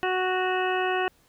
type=harmonic tone with a mistuned harmonic; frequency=370 Hz; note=F#4; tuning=in tune; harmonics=1 / 2 / 3 / 4 / 5 / 7 / 8; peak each=-27 / -28 / -33 / -32 / -33 / -35 / -38 dBFS; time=0.03-1.08 s; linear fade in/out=0 ms; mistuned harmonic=8; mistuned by=-28 cents; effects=pink hiss -62 dBFS RMS until 1.28 s